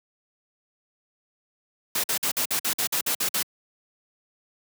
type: noise bursts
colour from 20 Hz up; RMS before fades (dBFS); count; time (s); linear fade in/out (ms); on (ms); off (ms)
white; -25; 11; 1.95-3.428; 5; 88; 51
effects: high-pass 150 Hz 12 dB/octave